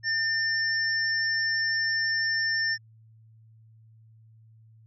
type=tone pair together; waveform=sine; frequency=1800 / 5394 Hz; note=A6 / E8; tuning=+39 / +39 cents; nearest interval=octave + perfect fifth; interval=1900 cents; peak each=-25 / -29 dBFS; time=0.03-2.78 s; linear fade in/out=50 ms; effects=added 111 Hz sine -52 dBFS peak until 4.86 s